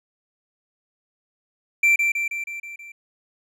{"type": "tone with echo", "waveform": "triangle", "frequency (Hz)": 2349, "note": "D7", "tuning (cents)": 0, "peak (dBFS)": -12, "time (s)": [1.83, 1.96], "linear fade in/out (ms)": 5, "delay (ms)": 160, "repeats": 6, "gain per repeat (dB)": -4, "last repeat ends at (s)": 2.92, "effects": []}